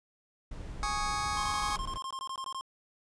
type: noise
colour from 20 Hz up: brown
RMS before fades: -40 dBFS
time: 0.51-1.98 s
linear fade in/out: 5 ms
type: chord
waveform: sawtooth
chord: Ab suspended fourth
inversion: none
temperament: just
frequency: 830.6 / 1107.5 / 1245.9 Hz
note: Ab5 / Db6 / Eb6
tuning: 0 / -2 / +2 cents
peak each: -31 dBFS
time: 0.83-1.76 s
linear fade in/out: 0 ms
type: tone bursts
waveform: square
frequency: 1063 Hz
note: C6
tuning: 27 cents sharp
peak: -36 dBFS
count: 15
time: 1.37-2.61 s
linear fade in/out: 0 ms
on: 64 ms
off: 20 ms
effects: resampled to 22050 Hz